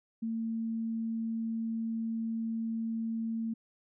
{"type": "tone", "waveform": "sine", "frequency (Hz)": 226, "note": "A3", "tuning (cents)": 47, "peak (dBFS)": -31, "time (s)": [0.22, 3.54], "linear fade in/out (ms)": 10, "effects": []}